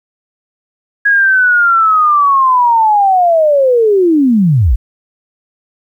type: linear sweep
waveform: sine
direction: down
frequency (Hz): 1661.2 to 43.65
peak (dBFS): -6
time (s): 1.05-4.76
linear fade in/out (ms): 10
effects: 8-bit